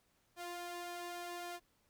sawtooth tone with flanger, 350 Hz, F4, 4 cents sharp, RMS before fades -45 dBFS, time 0.36-1.6 s, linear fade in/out 50 ms, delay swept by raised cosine 1.2 to 1.77 ms, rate 3.6 Hz, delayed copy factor +0.6, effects pink hiss -75 dBFS RMS until 1.89 s

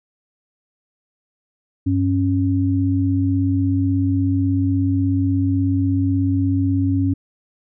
sine tone pair together, 97.11 / 274.9 Hz, G2 / C#4, -16 / -14 cents, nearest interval octave + tritone, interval 1802 cents, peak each -18 dBFS, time 1.86-7.14 s, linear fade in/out 10 ms, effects none

